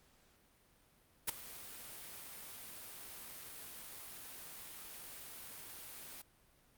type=noise with ADSR envelope; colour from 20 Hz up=white; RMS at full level=-32 dBFS; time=1.27-6.22 s; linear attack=23 ms; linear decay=8 ms; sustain=-18 dB; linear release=6 ms; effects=pink hiss -69 dBFS RMS until 6.77 s + Opus 48 kbps